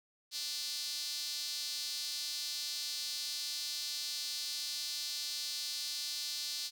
sawtooth tone with high-pass filter, 295.3 Hz, D4, 10 cents sharp, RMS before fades -39 dBFS, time 0.31-6.71 s, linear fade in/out 50 ms, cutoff 4400 Hz, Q 3.5, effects none

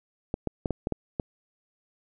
clicks, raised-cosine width 2 ms, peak -14 dBFS, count 7, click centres 0.341 / 0.473 / 0.658 / 0.707 / 0.871 / 0.923 / 1.198 s, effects none

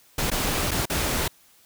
pink noise with dropouts, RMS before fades -25 dBFS, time 0.18-1.28 s, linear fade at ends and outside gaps 5 ms, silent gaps 0.303-0.314 / 0.71-0.714 / 0.856-0.898 s, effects white hiss -57 dBFS RMS until 1.65 s

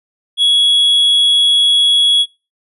triangle tone, 3349 Hz, G#7, 14 cents sharp, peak -7 dBFS, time 0.37-2.26 s, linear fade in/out 50 ms, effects noise-tail reverb RT60 0.3 s tail -24 dB re dry + resampled to 32000 Hz

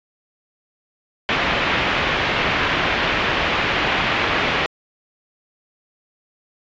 white low-pass noise, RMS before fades -20 dBFS, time 1.29-4.66 s, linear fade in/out 0 ms, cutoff 2900 Hz, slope 24 dB/octave, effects resampled to 16000 Hz

